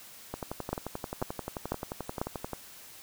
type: two click trains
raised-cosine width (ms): 1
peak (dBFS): -20 / -15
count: 26 / 4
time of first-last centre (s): 0.34-2.533 / 0.73-2.215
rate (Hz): 11.4 / 2.02
effects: white hiss -50 dBFS RMS until 3.02 s

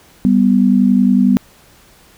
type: tone pair together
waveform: sine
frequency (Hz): 196.12 / 247.1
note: G3 / B3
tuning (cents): +1 / +1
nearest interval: major third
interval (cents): 400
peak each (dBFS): -11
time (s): 0.25-1.37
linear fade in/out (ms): 0
effects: pink hiss -47 dBFS RMS until 2.17 s

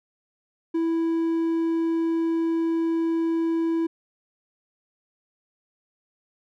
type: tone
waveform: triangle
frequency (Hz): 329.6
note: E4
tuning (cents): 0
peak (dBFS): -19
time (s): 0.74-3.87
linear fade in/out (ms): 10
effects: none

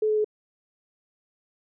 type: tone with pitch steps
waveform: sine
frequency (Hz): 430.9 / 428.2 / 425.5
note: A4 / A4 / G#4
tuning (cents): -36 / -47 / +42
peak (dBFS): -20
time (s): 0.02-0.245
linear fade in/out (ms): 5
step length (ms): 75
effects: none

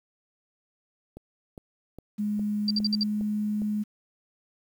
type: click train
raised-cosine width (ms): 2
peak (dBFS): -28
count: 7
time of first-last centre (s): 1.17-3.619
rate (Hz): 2.45
type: tone with pitch glide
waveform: sine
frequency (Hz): 208.6 to 210.3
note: G#3 to G#3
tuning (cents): +8 to +22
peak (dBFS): -25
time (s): 2.18-3.84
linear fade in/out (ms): 20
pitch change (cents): +14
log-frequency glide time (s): 2.68-2.77
type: tone bursts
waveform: sine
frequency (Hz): 4699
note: D8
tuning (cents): 0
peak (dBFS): -23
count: 5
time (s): 2.68-3.034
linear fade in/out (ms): 2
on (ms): 26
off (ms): 56
effects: 9-bit

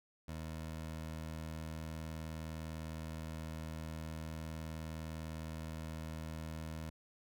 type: tone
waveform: 20% pulse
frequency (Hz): 79.6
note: D#2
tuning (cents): +40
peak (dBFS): -37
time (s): 0.28-6.9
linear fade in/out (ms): 5
effects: none

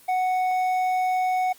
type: tone with hard clipping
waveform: triangle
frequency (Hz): 740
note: F#5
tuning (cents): 0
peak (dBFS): -22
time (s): 0.08-1.53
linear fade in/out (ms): 10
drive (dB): 9
effects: white hiss -52 dBFS RMS until 1.58 s + Opus 24 kbps

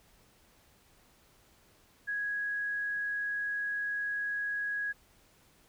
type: tone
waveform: sine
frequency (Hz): 1661.2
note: G#6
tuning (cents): 0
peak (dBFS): -31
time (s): 2.07-4.93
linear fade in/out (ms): 20
effects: pink hiss -64 dBFS RMS until 5.68 s

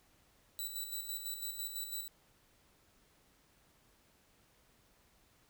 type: tone with tremolo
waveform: 5% pulse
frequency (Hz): 3951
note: B7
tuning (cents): 0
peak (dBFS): -30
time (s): 0.59-2.08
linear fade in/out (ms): 0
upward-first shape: square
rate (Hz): 6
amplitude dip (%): 50
effects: pink hiss -69 dBFS RMS until 5.49 s

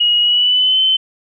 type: tone with pitch glide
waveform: sine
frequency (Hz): 2894 to 3066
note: F#7 to G7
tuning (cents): -39 to -39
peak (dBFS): -10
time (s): 0-0.97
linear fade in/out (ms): 10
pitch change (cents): +100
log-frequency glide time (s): 0.21-0.8
effects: none

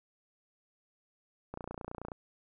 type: click train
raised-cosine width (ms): 1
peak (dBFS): -26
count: 18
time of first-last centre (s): 1.54-2.118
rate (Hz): 29.4
effects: none

